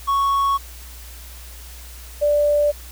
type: tone pair in turn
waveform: triangle / sine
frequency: 1108.7 / 587.3 Hz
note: C#6 / D5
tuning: 0 / 0 cents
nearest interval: major seventh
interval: 1100 cents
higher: first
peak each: -14 dBFS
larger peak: neither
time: 0.07-0.58 / 2.21-2.72 s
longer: neither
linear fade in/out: 20 ms
effects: added 60 Hz sine -37 dBFS peak until 2.91 s + white hiss -42 dBFS RMS until 2.91 s